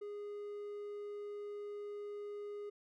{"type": "tone", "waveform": "triangle", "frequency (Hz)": 412.1, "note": "G#4", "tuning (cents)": -13, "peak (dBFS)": -40, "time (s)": [0.01, 2.7], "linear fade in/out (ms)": 10, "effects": []}